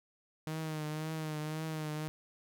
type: tone with vibrato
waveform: sawtooth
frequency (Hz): 155.56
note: D#3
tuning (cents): 0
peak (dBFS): -32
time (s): 0.47-2.08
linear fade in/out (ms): 0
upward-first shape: triangle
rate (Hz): 1.9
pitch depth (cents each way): 47
effects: none